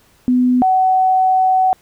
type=tone pair in turn; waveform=sine; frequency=250 / 750.9 Hz; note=B3 / F#5; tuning=+21 / +25 cents; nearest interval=octave + perfect fifth; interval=1904 cents; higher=second; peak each=-10 dBFS; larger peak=neither; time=0.28-0.62 / 0.62-1.73 s; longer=second; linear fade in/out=0 ms; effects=pink hiss -53 dBFS RMS until 1.81 s